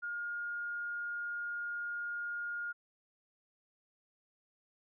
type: tone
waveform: sine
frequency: 1421 Hz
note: F6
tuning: 30 cents sharp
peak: -36 dBFS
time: 0.02-2.73 s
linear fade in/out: 20 ms
effects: none